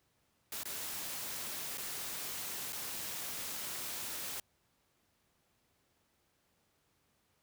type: noise with dropouts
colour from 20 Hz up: white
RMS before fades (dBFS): -41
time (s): 0.52-4.4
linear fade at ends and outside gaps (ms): 2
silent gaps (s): 0.634-0.654 / 1.774-1.78 / 2.724-2.729
effects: pink hiss -75 dBFS RMS until 7.42 s + high-pass 60 Hz 12 dB/octave